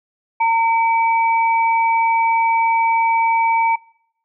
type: tone pair together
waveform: sine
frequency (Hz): 911.6 / 2297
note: A#5 / D7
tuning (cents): -39 / -39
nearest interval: octave + major third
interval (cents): 1600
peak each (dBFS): -13 / -22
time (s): 0.4-3.76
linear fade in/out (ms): 10
effects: noise-tail reverb RT60 0.7 s tail -25 dB re dry